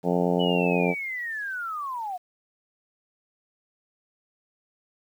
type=harmonic tone; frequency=88.2 Hz; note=F2; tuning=18 cents sharp; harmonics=2 / 3 / 4 / 5 / 6 / 7 / 8 / 9 / 10; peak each=-25 / -29 / -31 / -27 / -30 / -31 / -33 / -34 / -37 dBFS; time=0.03-0.95 s; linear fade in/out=50 ms
type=linear sweep; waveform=sine; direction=down; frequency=2981 to 698.5 Hz; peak=-29 dBFS; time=0.39-2.18 s; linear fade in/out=20 ms
effects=9-bit